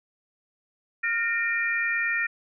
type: tone cluster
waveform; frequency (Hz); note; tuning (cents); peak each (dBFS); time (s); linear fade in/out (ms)
sine; 1406 / 1836 / 2385; F6 / A#6 / D7; +11 / -27 / +26; -31 / -25 / -29; 1.03-2.27; 10
effects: none